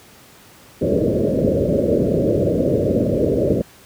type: low-pass noise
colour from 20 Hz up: white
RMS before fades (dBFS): -17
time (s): 0.81-3.62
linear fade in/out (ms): 10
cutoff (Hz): 600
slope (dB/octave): 96
effects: pink hiss -46 dBFS RMS until 3.85 s + high-pass 80 Hz 12 dB/octave